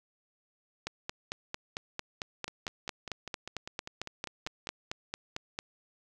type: two click trains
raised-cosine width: 0.2 ms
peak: -17 / -22 dBFS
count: 22 / 12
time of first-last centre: 0.87-5.589 / 2.48-4.671 s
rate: 4.45 / 5.02 Hz
effects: none

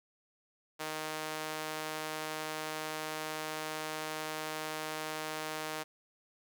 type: tone with high-pass filter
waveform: sawtooth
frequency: 155.56 Hz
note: D#3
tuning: in tune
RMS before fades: -39 dBFS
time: 0.79-5.84 s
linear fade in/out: 20 ms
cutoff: 550 Hz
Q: 0.64
effects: none

